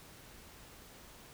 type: silence
effects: pink hiss -55 dBFS RMS until 1.33 s